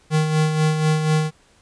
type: tone with tremolo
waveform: square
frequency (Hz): 155.4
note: D#3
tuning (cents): -2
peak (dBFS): -15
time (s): 0.1-1.31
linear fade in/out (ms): 50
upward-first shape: sine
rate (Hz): 4.1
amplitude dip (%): 50
effects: pink hiss -56 dBFS RMS until 1.61 s + resampled to 22050 Hz